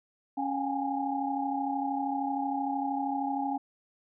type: tone cluster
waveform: sine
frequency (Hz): 276.2 / 721 / 812 / 845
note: C#4 / F#5 / G#5 / G#5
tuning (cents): -6 / -45 / -39 / +30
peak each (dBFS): -32 / -38 / -32 / -37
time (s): 0.37-3.58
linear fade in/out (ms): 10
effects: none